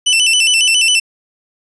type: tone with vibrato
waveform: sawtooth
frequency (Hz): 2831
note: F7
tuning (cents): +23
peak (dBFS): -6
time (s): 0.06-1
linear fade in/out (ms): 10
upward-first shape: square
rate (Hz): 7.3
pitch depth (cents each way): 94
effects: resampled to 24000 Hz + 8-bit